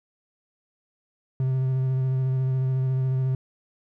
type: tone with vibrato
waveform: triangle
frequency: 130.81 Hz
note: C3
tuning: in tune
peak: -19 dBFS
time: 1.4-3.35 s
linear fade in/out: 2 ms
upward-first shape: square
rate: 14 Hz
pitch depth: 14 cents each way
effects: none